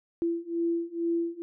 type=beating tone pair; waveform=sine; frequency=336.2 / 338.4 Hz; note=E4 / E4; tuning=+34 / +45 cents; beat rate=2.2 Hz; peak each=-30 / -29 dBFS; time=0.22-1.42 s; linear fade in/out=0 ms; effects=none